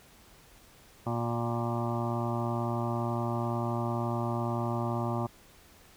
harmonic tone with a mistuned harmonic, 117.9 Hz, A#2, 20 cents sharp, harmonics 1 / 2 / 3 / 5 / 6 / 7 / 8 / 9 / 10, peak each -32 / -35 / -37 / -39 / -40 / -40 / -41 / -42 / -42 dBFS, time 1.06-5.27 s, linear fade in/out 10 ms, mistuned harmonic 7, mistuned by -18 cents, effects pink hiss -57 dBFS RMS until 5.96 s

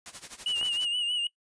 white noise with tremolo, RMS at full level -40 dBFS, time 0.06-0.85 s, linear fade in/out 0 ms, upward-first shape sine, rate 12 Hz, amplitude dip 85%
triangle tone with vibrato, 2887 Hz, F#7, 43 cents flat, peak -25 dBFS, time 0.46-1.27 s, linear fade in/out 2 ms, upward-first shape sine, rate 6.3 Hz, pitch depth 56 cents each way
clicks, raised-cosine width 0.5 ms, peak -26 dBFS, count 2, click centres 0.613 / 0.629 s
effects noise-tail reverb RT60 0.1 s tail -21 dB re dry + resampled to 22050 Hz

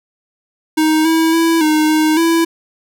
square tone with pitch steps, 312.8 / 324.2 / 330 / 308.3 / 310.9 / 331.5 Hz, D#4 / E4 / E4 / D#4 / D#4 / E4, +9 / -29 / +2 / -16 / -1 / +10 cents, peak -11 dBFS, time 0.77-2.45 s, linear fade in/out 10 ms, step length 280 ms, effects none

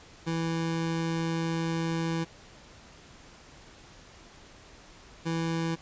25% pulse tone pair in turn, 164.81 / 164.81 Hz, E3 / E3, 0 / 0 cents, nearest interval unison, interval 0 cents, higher neither, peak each -24 dBFS, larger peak neither, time 0.26-2.25 / 5.25-5.76 s, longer first, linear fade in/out 20 ms, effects pink hiss -52 dBFS RMS until 5.81 s + resampled to 16000 Hz

